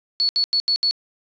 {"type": "tone bursts at uneven times", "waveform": "sine", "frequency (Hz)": 4412, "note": "C#8", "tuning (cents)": -9, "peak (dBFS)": -16, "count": 5, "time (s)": [[0.2, 0.29], [0.36, 0.44], [0.53, 0.6], [0.68, 0.76], [0.83, 0.91]], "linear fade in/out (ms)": 0, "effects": ["resampled to 16000 Hz", "8-bit"]}